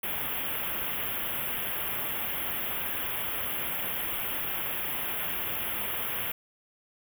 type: band-stop noise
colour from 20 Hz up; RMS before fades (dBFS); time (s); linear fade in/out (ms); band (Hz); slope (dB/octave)
white; -32; 0.03-6.32; 5; 3400 to 11000; 96
effects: none